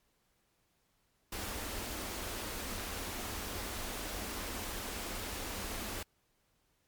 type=band-stop noise; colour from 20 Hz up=pink; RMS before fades=-40 dBFS; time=1.32-6.03 s; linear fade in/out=5 ms; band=110 to 180 Hz; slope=96 dB/octave; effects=pink hiss -75 dBFS RMS until 6.87 s + MP3 96 kbps